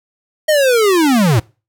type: linear sweep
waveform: square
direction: down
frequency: 631 to 98 Hz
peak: -10 dBFS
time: 0.48-1.4 s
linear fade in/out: 10 ms
effects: noise-tail reverb RT60 0.3 s tail -23 dB re dry